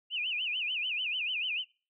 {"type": "tone with vibrato", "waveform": "sine", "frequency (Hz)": 2718, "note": "F7", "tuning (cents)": -48, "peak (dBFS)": -30, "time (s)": [0.1, 1.65], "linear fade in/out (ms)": 50, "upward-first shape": "sine", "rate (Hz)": 6.8, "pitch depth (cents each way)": 210, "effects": ["noise-tail reverb RT60 0.4 s tail -26 dB re dry"]}